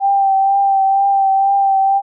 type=tone with vibrato; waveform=sine; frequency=784 Hz; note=G5; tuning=in tune; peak=-10 dBFS; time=0-2.02 s; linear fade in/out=50 ms; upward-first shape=triangle; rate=2.1 Hz; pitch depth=27 cents each way; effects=none